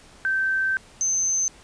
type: tone pair in turn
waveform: sine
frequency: 1553 / 6212 Hz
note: G6 / G8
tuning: -17 / -17 cents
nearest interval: 2 octaves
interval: 2400 cents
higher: second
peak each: -20 dBFS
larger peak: neither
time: 0.25-0.77 / 1.01-1.48 s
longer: first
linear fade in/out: 0 ms
effects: pink hiss -50 dBFS RMS until 1.63 s + resampled to 22050 Hz